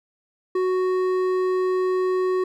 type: tone with hard clipping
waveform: triangle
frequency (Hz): 370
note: F#4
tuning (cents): 0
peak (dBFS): -21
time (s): 0.55-2.44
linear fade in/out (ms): 5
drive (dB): 12
effects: none